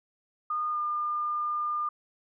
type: tone with pitch glide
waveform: sine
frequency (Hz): 1222 to 1205.2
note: D#6 to D6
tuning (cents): -32 to +44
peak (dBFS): -27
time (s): 0.5-1.89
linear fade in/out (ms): 5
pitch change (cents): -24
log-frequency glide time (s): 0.71-0.78
effects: none